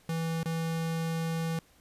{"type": "tone with dropouts", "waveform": "square", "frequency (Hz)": 163.9, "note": "E3", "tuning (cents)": -10, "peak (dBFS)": -30, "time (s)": [0.09, 1.59], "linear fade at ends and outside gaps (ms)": 2, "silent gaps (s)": [0.432, 0.457], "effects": ["pink hiss -62 dBFS RMS until 1.8 s", "resampled to 32000 Hz"]}